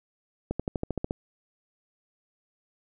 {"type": "accelerating click train", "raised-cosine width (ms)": 2, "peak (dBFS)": -15, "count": 9, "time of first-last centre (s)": [0.51, 1.109], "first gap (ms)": 86, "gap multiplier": 0.96, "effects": []}